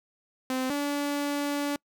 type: tone pair in turn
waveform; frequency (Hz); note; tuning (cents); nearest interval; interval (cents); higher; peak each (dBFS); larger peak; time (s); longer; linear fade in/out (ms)
sawtooth; 258.7 / 287.6; C4 / D4; -19 / -36; major second; 183; second; -23; neither; 0.5-0.7 / 0.7-1.76; second; 2
effects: noise-tail reverb RT60 0.1 s tail -26 dB re dry